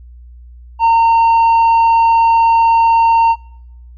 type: tone with tanh clipping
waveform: sine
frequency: 916 Hz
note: A#5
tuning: 31 cents flat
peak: -8 dBFS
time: 0.79-3.36 s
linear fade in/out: 50 ms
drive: 4 dB
effects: noise-tail reverb RT60 0.8 s tail -25 dB re dry + added 60 Hz sine -34 dBFS peak until 3.97 s